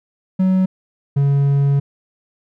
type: tone pair in turn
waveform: triangle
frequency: 187.3 / 140.32 Hz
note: F#3 / C#3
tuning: +21 / +21 cents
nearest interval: perfect fourth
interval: 500 cents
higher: first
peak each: -10 dBFS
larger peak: neither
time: 0.39-0.66 / 1.16-1.8 s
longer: second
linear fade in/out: 10 ms
effects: none